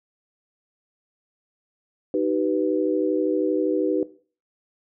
sine chord, Eb augmented, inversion none, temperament equal with one note detuned, 311.1 / 383.7 / 493.9 Hz, Eb4 / G4 / B4, 0 / -37 / 0 cents, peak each -24 dBFS, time 2.14-4.03 s, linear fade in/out 2 ms, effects noise-tail reverb RT60 0.4 s tail -17 dB re dry

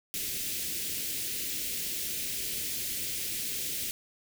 white band-stop noise, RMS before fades -34 dBFS, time 0.14-3.91 s, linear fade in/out 0 ms, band 460 to 2100 Hz, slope 24 dB/octave, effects none

